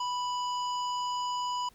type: harmonic tone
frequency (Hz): 987.8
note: B5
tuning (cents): 0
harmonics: 1 / 3 / 5 / 7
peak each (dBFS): -30 / -40 / -44 / -47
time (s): 0-1.69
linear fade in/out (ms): 5
effects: pink hiss -62 dBFS RMS until 1.74 s